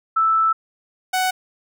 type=tone pair in turn; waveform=sine / sawtooth; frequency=1318.5 / 744.5 Hz; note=E6 / F#5; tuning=0 / +11 cents; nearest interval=minor seventh; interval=989 cents; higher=first; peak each=-14 dBFS; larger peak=neither; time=0.16-0.53 / 1.13-1.31 s; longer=first; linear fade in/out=10 ms; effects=none